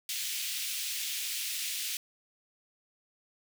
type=high-pass noise; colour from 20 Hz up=pink; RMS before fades=-35 dBFS; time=0.09-1.97 s; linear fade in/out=2 ms; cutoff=2500 Hz; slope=24 dB/octave; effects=none